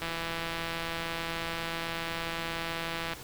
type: click train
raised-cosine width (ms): 0.3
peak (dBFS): -18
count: 518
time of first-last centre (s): 0.02-3.134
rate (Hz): 166
effects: pink hiss -45 dBFS RMS until 3.23 s